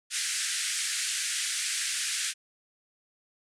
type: band-pass noise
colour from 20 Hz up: white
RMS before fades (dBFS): -31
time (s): 0.1-2.34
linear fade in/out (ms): 50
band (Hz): 1500 to 9700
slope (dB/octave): 48
effects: none